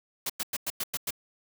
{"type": "noise bursts", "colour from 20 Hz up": "white", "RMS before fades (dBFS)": -31, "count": 7, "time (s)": [0.26, 1.107], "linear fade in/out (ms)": 5, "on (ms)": 37, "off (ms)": 98, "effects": []}